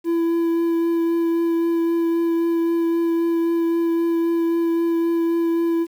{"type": "tone with vibrato", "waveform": "triangle", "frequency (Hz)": 334.9, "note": "E4", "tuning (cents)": 27, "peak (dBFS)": -15, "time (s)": [0.04, 5.87], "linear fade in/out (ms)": 50, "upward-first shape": "triangle", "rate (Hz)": 3.8, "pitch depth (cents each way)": 12, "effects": ["8-bit"]}